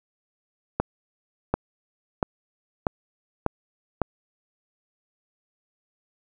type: accelerating click train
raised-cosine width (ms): 1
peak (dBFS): -7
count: 6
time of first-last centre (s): 0.8-4.017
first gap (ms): 740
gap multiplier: 0.93
effects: none